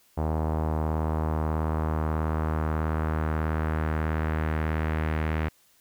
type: tone with low-pass filter sweep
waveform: sawtooth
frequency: 78.4 Hz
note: D#2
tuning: 14 cents sharp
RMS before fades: -27 dBFS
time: 0.17-5.49 s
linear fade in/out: 10 ms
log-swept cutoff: 840 to 2100 Hz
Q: 1.9
effects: white hiss -62 dBFS RMS until 5.8 s